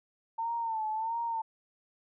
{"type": "tone with vibrato", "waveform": "sine", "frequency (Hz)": 898, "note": "A5", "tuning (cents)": 35, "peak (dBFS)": -30, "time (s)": [0.38, 1.42], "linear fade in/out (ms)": 10, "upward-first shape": "sine", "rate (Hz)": 1.5, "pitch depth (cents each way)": 69, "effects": []}